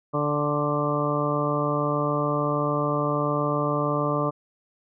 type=harmonic tone with a mistuned harmonic; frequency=146.83 Hz; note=D3; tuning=in tune; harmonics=1 / 2 / 3 / 4 / 5 / 6 / 7 / 8; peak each=-28 / -29 / -30 / -28 / -37 / -37 / -31 / -29 dBFS; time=0.13-4.31 s; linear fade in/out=20 ms; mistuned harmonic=7; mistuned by=+31 cents; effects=none